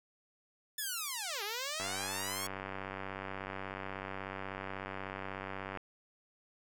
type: linear two-way sweep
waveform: 5% pulse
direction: down then up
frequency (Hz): 1760 to 392 to 1117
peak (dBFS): -25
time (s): 0.78-2.47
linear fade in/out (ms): 5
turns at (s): 1.43
type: click train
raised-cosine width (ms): 0.5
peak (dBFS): -25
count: 384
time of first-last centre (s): 1.8-5.773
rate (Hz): 96.4
effects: none